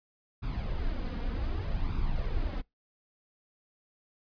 brown noise with flanger, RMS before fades -31 dBFS, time 0.42-2.62 s, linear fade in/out 20 ms, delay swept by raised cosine 0.81 to 4.21 ms, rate 0.65 Hz, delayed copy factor +0.6, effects noise-tail reverb RT60 0.2 s tail -25 dB re dry + resampled to 11025 Hz

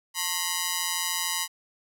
5% pulse ring-modulated tone, 987.8 Hz, B5, in tune, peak -11 dBFS, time 0.14-1.48 s, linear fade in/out 50 ms, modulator 86.6 Hz, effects none

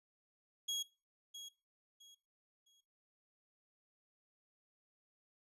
30% pulse tone with echo, 3308 Hz, G#7, 8 cents flat, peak -33 dBFS, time 0.68-0.83 s, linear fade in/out 10 ms, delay 660 ms, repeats 3, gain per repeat -11 dB, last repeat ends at 2.81 s, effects noise-tail reverb RT60 0.3 s tail -21 dB re dry + resampled to 32000 Hz

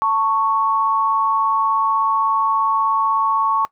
sine tone pair together, 892.2 / 1108.7 Hz, A5 / C#6, +24 / 0 cents, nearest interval major third, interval 376 cents, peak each -20 / -16 dBFS, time 0.02-3.65 s, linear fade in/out 0 ms, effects noise-tail reverb RT60 0.1 s tail -19 dB re dry

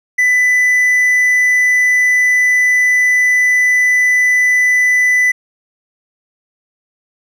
triangle tone, 1994 Hz, B6, 16 cents sharp, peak -7 dBFS, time 0.18-5.32 s, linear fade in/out 10 ms, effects none

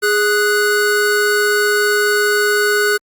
square tone pair together, 414.9 / 1480 Hz, G#4 / F#6, -2 / 0 cents, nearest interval octave + minor seventh, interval 2202 cents, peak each -16 dBFS, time 0.02-2.98 s, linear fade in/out 20 ms, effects Opus 48 kbps

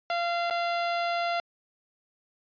sawtooth tone with dropouts, 689 Hz, F5, 24 cents flat, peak -22 dBFS, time 0.1-1.4 s, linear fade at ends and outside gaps 1 ms, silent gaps 0.5-0.508 s, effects resampled to 11025 Hz

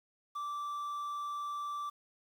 triangle tone with quantisation, 1168 Hz, D6, 10 cents flat, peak -34 dBFS, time 0.35-1.9 s, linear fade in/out 10 ms, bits 10, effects none

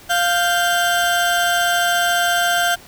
30% pulse tone pair together, 698.5 / 1568 Hz, F5 / G6, 0 / 0 cents, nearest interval octave + major second, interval 1400 cents, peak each -15 / -16 dBFS, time 0.09-2.76 s, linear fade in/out 20 ms, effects pink hiss -43 dBFS RMS until 2.87 s

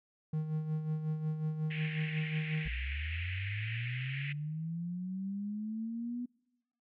triangle tone with tremolo, 155.56 Hz, D#3, in tune, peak -28 dBFS, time 0.33-2.68 s, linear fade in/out 5 ms, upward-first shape sine, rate 5.5 Hz, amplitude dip 55%
white band-pass noise, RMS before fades -43 dBFS, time 1.7-4.33 s, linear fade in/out 10 ms, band 1800 to 2700 Hz, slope 48 dB/octave
sine linear sweep, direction up, 56.5 to 246.9 Hz, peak -35 dBFS, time 2.65-6.26 s, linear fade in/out 10 ms
effects noise-tail reverb RT60 1.0 s tail -26 dB re dry

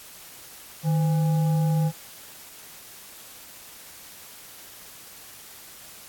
sine tone with frequency modulation, 155.6 Hz, D#3, in tune, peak -19 dBFS, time 0.83-1.92 s, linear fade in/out 50 ms, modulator 667 Hz, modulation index 0.32, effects white hiss -45 dBFS RMS until 6.08 s + AAC 64 kbps

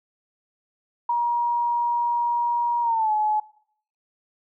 sine tone with pitch glide, 951 to 852.2 Hz, A#5 to G#5, +34 to +44 cents, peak -19 dBFS, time 1.09-3.4 s, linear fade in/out 5 ms, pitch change -190 cents, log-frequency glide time 2.82-3.12 s, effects noise-tail reverb RT60 0.6 s tail -20 dB re dry

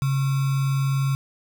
sine tone with sample-and-hold, 136.3 Hz, C#3, 29 cents flat, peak -19 dBFS, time 0.02-1.15 s, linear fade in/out 0 ms, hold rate 1225 Hz, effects none

